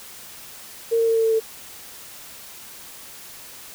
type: tone with pitch steps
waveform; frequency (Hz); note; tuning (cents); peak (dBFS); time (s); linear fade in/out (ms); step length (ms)
sine; 459.2 / 456.3 / 453.4 / 450.5 / 447.7 / 444.8; A#4 / A#4 / A#4 / A4 / A4 / A4; -26 / -37 / -48 / +41 / +30 / +19; -16; 0.91-1.402; 20; 82
effects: white hiss -41 dBFS RMS until 3.74 s